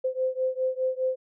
sine beating tone pair, 515 / 519.9 Hz, C5 / C5, -28 / -11 cents, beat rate 4.9 Hz, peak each -27 / -28 dBFS, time 0.04-1.16 s, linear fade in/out 10 ms, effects none

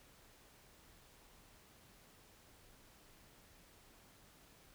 silence, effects pink hiss -64 dBFS RMS until 4.74 s

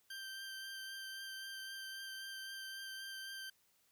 20% pulse tone with vibrato, 1568 Hz, G6, in tune, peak -40 dBFS, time 0.1-3.5 s, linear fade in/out 5 ms, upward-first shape sine, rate 3.8 Hz, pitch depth 12 cents each way, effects white hiss -74 dBFS RMS until 3.91 s

